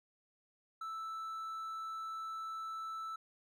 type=tone; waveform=triangle; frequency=1318.5 Hz; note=E6; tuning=in tune; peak=-38 dBFS; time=0.81-3.16 s; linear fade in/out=5 ms; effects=none